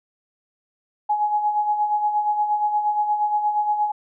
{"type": "tone with tremolo", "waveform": "sine", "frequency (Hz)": 839, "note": "G#5", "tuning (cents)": 17, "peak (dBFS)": -16, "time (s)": [1.09, 3.92], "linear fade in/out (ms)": 10, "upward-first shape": "sine", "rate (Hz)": 8.5, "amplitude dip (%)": 55, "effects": []}